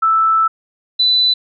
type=tone pair in turn; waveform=sine; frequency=1318.5 / 3991 Hz; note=E6 / B7; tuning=0 / +17 cents; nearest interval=octave + perfect fifth; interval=1917 cents; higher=second; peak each=-10 dBFS; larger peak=neither; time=0.02-0.48 / 0.99-1.34 s; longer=first; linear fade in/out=10 ms; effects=none